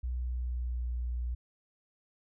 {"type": "tone with pitch glide", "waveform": "sine", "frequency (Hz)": [61.74, 60.4], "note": ["B1", "B1"], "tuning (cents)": [0, -38], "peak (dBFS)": -31, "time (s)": [0.03, 1.35], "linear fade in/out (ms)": 10, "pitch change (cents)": -38, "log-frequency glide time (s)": [0.21, 0.95], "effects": []}